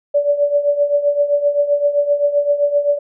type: tone with tremolo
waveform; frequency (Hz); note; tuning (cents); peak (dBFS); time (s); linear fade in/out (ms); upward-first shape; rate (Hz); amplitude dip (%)
sine; 578; D5; -28; -9; 0.14-2.99; 10; triangle; 7.7; 80
effects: none